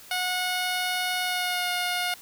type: tone with pitch glide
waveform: 10% pulse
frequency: 729 to 717.3 Hz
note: F#5 to F5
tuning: -26 to +46 cents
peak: -17 dBFS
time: 0.11-2.14 s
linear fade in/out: 2 ms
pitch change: -28 cents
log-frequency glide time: 1.22-1.69 s
effects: white hiss -48 dBFS RMS until 2.21 s